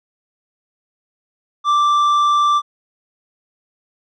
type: tone with tanh clipping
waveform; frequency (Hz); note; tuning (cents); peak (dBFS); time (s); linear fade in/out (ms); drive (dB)
sine; 1174.7; D6; 0; -13; 1.64-2.62; 50; 7
effects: none